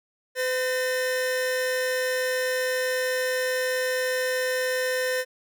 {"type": "tone pair together", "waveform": "45% pulse", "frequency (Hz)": [509, 1813.9], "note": ["C5", "A#6"], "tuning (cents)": [-48, -48], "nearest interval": "octave + minor seventh", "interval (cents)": 2200, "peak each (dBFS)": [-25, -29], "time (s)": [0.35, 5.25], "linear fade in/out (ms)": 50, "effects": []}